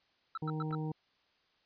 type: tone bursts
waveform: triangle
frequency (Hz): 1321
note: E6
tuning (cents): +3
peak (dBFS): -34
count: 4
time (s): 0.35-0.75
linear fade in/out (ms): 2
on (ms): 25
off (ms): 100
type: harmonic tone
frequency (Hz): 155.56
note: D#3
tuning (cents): 0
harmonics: 1 / 2 / 3 / 5 / 6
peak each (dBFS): -35 / -41 / -45 / -49 / -51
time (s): 0.42-0.92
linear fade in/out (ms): 5
type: clicks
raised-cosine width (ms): 0.5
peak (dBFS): -37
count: 2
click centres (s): 0.708 / 0.711
effects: white hiss -72 dBFS RMS until 1.65 s + resampled to 11025 Hz